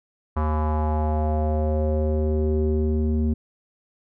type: tone with low-pass filter sweep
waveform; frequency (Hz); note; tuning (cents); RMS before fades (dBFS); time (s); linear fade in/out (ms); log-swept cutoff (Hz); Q
square; 77; D#2; -17; -22; 0.36-3.34; 10; 1100 to 280; 3.7
effects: none